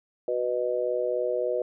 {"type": "chord", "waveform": "sine", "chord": "B major", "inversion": "second", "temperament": "just", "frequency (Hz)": [370.4, 493.9, 617.4], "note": ["F#4", "B4", "D#5"], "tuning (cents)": [2, 0, -14], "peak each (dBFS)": [-31, -27, -29], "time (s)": [0.28, 1.62], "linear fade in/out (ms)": 2, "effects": []}